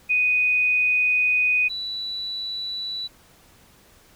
sine tone pair in turn, 2489 / 3951 Hz, D#7 / B7, 0 / 0 cents, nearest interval minor sixth, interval 800 cents, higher second, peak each -17 / -27 dBFS, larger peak first, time 0.09-1.69 / 1.69-3.08 s, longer first, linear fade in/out 20 ms, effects pink hiss -54 dBFS RMS until 4.15 s

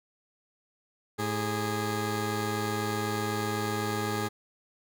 15% pulse tone pair together, 108 / 412 Hz, A2 / G#4, -32 / -14 cents, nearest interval octave + major seventh, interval 2318 cents, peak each -25 dBFS, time 1.18-4.29 s, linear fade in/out 20 ms, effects none

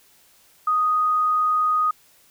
sine tone, 1244.5 Hz, D#6, in tune, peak -17 dBFS, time 0.67-1.91 s, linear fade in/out 5 ms, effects white hiss -56 dBFS RMS until 2.3 s

